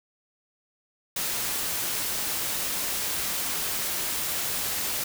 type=noise; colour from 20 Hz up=white; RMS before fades=-29 dBFS; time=1.16-5.04 s; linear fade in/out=5 ms; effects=none

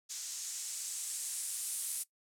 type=noise with low-pass filter sweep; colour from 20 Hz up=violet; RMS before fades=-40 dBFS; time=0.09-2.04 s; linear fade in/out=20 ms; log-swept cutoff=6500 to 9900 Hz; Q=2; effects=noise-tail reverb RT60 0.1 s tail -19 dB re dry

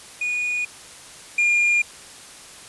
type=tone pair in turn; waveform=triangle; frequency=2458 / 2412 Hz; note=D#7 / D7; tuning=-22 / +46 cents; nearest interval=unison; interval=32 cents; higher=first; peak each=-20 / -14 dBFS; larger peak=second; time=0.21-0.65 / 1.38-1.82 s; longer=neither; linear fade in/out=5 ms; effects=white hiss -42 dBFS RMS until 2.68 s + resampled to 24000 Hz

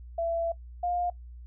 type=tone pair in turn; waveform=sine; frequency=670 / 706.5 Hz; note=E5 / F5; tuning=+28 / +20 cents; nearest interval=minor second; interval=92 cents; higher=second; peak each=-26 dBFS; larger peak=neither; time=0.18-0.52 / 0.83-1.1 s; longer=first; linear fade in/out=5 ms; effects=noise-tail reverb RT60 0.1 s tail -19 dB re dry + added 60 Hz sine -42 dBFS peak until 1.46 s

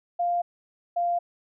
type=tone pair in turn; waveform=sine; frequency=698.5 / 695.6 Hz; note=F5 / F5; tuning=0 / -7 cents; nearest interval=unison; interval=7 cents; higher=first; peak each=-22 dBFS; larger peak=neither; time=0.19-0.42 / 0.96-1.19 s; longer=neither; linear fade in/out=10 ms; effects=none

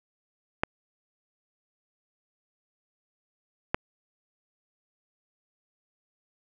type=clicks; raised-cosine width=0.5 ms; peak=-8 dBFS; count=2; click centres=0.635 / 3.745 s; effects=none

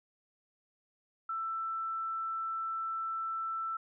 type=tone; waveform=sine; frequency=1330 Hz; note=E6; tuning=15 cents sharp; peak=-33 dBFS; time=1.29-3.77 s; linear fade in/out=5 ms; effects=none

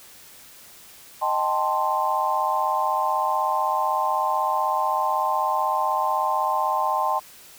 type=chord; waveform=sine; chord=A half-diminished seventh; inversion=second; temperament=equal; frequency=622.3 / 784 / 880 / 1046.5 Hz; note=Eb5 / G5 / A5 / C6; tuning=0 / 0 / 0 / 0 cents; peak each=-29 / -26 / -25 / -24 dBFS; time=1.21-7.2 s; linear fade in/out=20 ms; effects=white hiss -47 dBFS RMS until 7.58 s

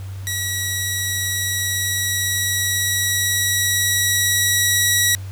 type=tone with level ramp; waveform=10% pulse; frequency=1926 Hz; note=B6; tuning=44 cents flat; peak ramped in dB=-13 to -5 dBFS; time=0.27-5.15 s; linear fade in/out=0 ms; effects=added 96 Hz sine -28 dBFS peak until 5.31 s + pink hiss -45 dBFS RMS until 5.31 s

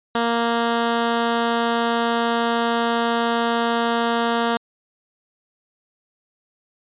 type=tone; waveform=10% pulse; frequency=233.1 Hz; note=A#3; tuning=in tune; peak=-10 dBFS; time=0.15-4.57 s; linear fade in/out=2 ms; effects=resampled to 8000 Hz

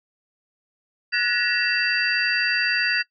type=tone cluster; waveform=sine; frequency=1470 / 1710 / 1899 / 2693 / 4688 Hz; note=F#6 / A6 / A#6 / E7 / D8; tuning=-12 / -50 / +32 / +36 / -4 cents; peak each=-26 dBFS; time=1.12-3.03 s; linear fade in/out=20 ms; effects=noise-tail reverb RT60 0.1 s tail -21 dB re dry

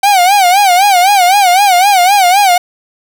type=tone with vibrato; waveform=45% pulse; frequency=762 Hz; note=G5; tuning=49 cents flat; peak=-5 dBFS; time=0.03-2.58 s; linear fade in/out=5 ms; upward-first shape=sine; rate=3.9 Hz; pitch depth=140 cents each way; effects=none

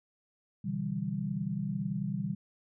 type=chord; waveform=sine; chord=E minor seventh; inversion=second; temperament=equal with one note detuned; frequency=126.36 / 146.83 / 164.81 / 196 Hz; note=B2 / D3 / E3 / G3; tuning=+40 / 0 / 0 / 0 cents; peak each=-39 / -38 / -37 / -34 dBFS; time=0.64-2.35 s; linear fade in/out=10 ms; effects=none

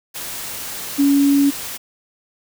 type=tone in noise; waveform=sine; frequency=281 Hz; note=C#4; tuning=24 cents sharp; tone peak=-11 dBFS; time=0.98-1.51 s; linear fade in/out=20 ms; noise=white; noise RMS=-29 dBFS; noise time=0.14-1.78 s; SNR=+15 dB; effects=none

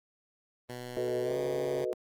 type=tone with pitch glide; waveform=10% pulse; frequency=123.47 to 136.21 Hz; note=B2 to C#3; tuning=0 to -30 cents; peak=-30 dBFS; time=0.69-1.85 s; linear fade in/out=5 ms; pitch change=+170 cents; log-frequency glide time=1.22-1.37 s
type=chord; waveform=sine; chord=B dominant seventh; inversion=second; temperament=equal; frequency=370 / 440 / 493.9 / 622.3 Hz; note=F#4 / A4 / B4 / D#5; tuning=0 / 0 / 0 / 0 cents; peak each=-34 / -37 / -34 / -37 dBFS; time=0.97-1.93 s; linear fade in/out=0 ms
effects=Opus 24 kbps

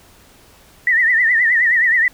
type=tone with vibrato; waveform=sine; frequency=1896 Hz; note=A#6; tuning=29 cents sharp; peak=-11 dBFS; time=0.87-2.08 s; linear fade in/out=2 ms; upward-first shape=triangle; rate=9.5 Hz; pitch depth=130 cents each way; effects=pink hiss -48 dBFS RMS until 2.13 s

